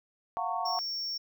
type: chord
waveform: sine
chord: Gb major seventh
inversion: third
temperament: equal with one note detuned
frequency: 698.5 / 740 / 911.6 / 1108.7 Hz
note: F5 / Gb5 / Bb5 / Db6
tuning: 0 / 0 / -39 / 0 cents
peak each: -35 dBFS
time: 0.37-0.79 s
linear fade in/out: 0 ms
type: tone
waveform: triangle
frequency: 5480 Hz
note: F8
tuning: 34 cents flat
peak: -31 dBFS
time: 0.65-1.18 s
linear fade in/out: 10 ms
effects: none